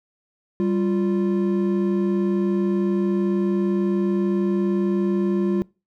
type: tone pair together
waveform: triangle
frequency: 196 / 349.2 Hz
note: G3 / F4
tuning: 0 / 0 cents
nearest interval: minor seventh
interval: 1000 cents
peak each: -19 / -20 dBFS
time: 0.6-5.62 s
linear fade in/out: 0 ms
effects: noise-tail reverb RT60 0.3 s tail -24 dB re dry